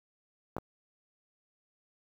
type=clicks; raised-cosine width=1 ms; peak=-21 / -22 dBFS; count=2; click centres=0.566 / 0.583 s; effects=high-pass 60 Hz 12 dB/octave + 9-bit